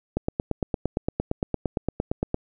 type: click train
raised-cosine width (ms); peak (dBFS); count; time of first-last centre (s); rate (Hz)
2; -10; 20; 0.17-2.344; 8.74
effects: none